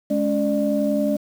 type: tone cluster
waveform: sine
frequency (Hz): 211 / 282.1 / 596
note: G#3 / C#4 / D5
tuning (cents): +28 / +30 / +25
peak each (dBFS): -22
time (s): 0.1-1.17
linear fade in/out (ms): 10
effects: tanh soft clip ceiling -8 dBFS + 7-bit